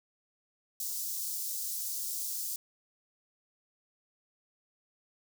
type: high-pass noise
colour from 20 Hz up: white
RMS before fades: -36 dBFS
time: 0.8-2.56 s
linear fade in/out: 2 ms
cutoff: 5100 Hz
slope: 24 dB/octave
effects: none